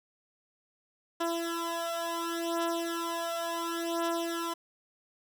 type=beating tone pair; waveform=15% pulse; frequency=335.8 / 336.5 Hz; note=E4 / E4; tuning=+32 / +36 cents; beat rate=0.7 Hz; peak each=-28 / -27 dBFS; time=1.2-4.54 s; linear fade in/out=10 ms; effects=none